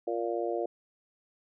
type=harmonic tone; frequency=116.54 Hz; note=A#2; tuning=in tune; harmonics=3 / 4 / 5 / 6; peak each=-33 / -34 / -35 / -36 dBFS; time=0.07-0.66 s; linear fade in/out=5 ms; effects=none